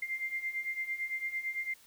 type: beating tone pair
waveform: sine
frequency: 2093 / 2101.9 Hz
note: C7 / C7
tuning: 0 / +7 cents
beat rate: 8.9 Hz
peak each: -39 / -35 dBFS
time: 0.02-1.74 s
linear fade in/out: 5 ms
effects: white hiss -60 dBFS RMS until 1.86 s